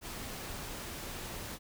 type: noise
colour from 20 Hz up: pink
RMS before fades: -42 dBFS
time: 0.01-1.59 s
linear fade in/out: 50 ms
effects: none